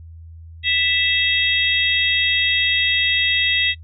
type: harmonic tone with a mistuned harmonic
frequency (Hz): 659.3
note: E5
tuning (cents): 0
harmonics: 3 / 4 / 5 / 6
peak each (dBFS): -21 / -21 / -21 / -21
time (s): 0.63-3.75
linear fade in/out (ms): 50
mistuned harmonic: 6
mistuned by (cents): -100
effects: noise-tail reverb RT60 0.1 s tail -24 dB re dry + added 82 Hz sine -36 dBFS peak until 3.83 s